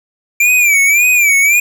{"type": "tone with vibrato", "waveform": "square", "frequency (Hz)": 2351, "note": "D7", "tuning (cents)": 1, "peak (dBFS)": -8, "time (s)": [0.4, 1.6], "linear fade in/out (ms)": 5, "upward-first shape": "sine", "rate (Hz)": 1.8, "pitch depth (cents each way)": 110, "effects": []}